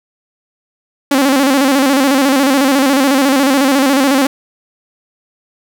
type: tone with vibrato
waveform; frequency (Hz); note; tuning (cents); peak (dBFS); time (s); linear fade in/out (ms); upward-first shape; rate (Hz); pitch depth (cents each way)
sawtooth; 272.1; C#4; -32; -5; 1.11-4.27; 5; square; 14; 72
effects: none